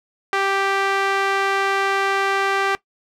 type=tone with band-pass filter; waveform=sawtooth; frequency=392 Hz; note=G4; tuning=in tune; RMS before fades=-20 dBFS; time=0.33-2.75 s; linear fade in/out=0 ms; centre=1500 Hz; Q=1; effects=noise-tail reverb RT60 0.1 s tail -19 dB re dry